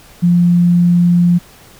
sine tone, 174.5 Hz, F3, 1 cent flat, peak -7 dBFS, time 0.22-1.39 s, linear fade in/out 20 ms, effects pink hiss -42 dBFS RMS until 1.79 s

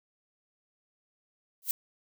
violet noise with exponential growth, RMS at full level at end -23 dBFS, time 1.62-1.71 s, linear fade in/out 1 ms, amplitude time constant 18 ms, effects none

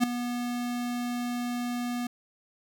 square tone with ADSR envelope, 242.9 Hz, B3, 29 cents flat, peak -18 dBFS, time 0-2.07 s, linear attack 35 ms, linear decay 6 ms, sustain -12 dB, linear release 4 ms, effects none

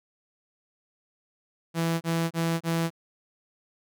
sawtooth tone bursts, 165.8 Hz, E3, 10 cents sharp, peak -20 dBFS, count 4, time 1.74-2.904 s, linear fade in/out 50 ms, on 270 ms, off 28 ms, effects none

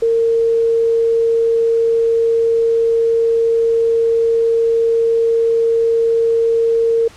sine tone, 458.5 Hz, A#4, 29 cents flat, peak -11 dBFS, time 0.02-7.08 s, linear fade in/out 5 ms, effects pink hiss -42 dBFS RMS until 7.16 s + low-pass 8000 Hz 12 dB/octave

